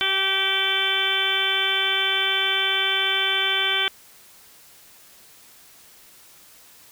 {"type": "harmonic tone with a mistuned harmonic", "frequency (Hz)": 386.2, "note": "G4", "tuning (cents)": -26, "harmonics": [1, 2, 3, 4, 5, 6, 7, 8, 9], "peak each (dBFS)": [-33, -34, -33, -27, -33, -26, -35, -24, -26], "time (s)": [0.01, 3.88], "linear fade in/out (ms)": 0, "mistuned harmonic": 2, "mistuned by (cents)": 20, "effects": ["white hiss -50 dBFS RMS until 6.91 s"]}